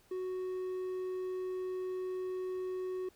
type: tone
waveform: triangle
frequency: 370 Hz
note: F#4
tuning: in tune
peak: -33 dBFS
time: 0.11-3.09 s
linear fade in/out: 5 ms
effects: pink hiss -66 dBFS RMS until 3.15 s